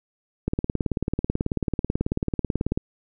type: click train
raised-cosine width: 3 ms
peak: -10 dBFS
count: 43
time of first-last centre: 0.48-2.775 s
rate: 18.3 Hz
effects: none